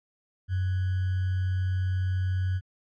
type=tone with sample-and-hold; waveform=sine; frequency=92.9 Hz; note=F#2; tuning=7 cents sharp; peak=-24 dBFS; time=0.48-2.61 s; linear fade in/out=50 ms; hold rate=1575 Hz; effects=low-pass 3000 Hz 12 dB/octave